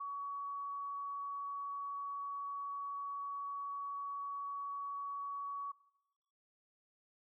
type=tone; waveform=sine; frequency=1127 Hz; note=C#6; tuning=28 cents sharp; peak=-39 dBFS; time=0-5.72 s; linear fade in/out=10 ms; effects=noise-tail reverb RT60 0.9 s tail -17 dB re dry